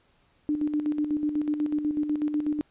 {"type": "tone with tremolo", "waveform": "sine", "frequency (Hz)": 299, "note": "D4", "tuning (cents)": 31, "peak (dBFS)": -22, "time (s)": [0.49, 2.61], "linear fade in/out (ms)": 0, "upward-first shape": "square", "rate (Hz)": 8.1, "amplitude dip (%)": 55, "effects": ["pink hiss -65 dBFS RMS until 2.7 s", "resampled to 8000 Hz"]}